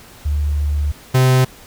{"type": "tone pair in turn", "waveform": ["sine", "45% pulse"], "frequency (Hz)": [73.42, 129.15], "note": ["D2", "C3"], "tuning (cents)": [0, -22], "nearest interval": "minor seventh", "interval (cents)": 978, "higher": "second", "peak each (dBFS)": [-15, -10], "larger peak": "second", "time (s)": [[0.25, 0.92], [1.14, 1.45]], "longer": "first", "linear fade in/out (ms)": 10, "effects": ["pink hiss -42 dBFS RMS until 1.66 s"]}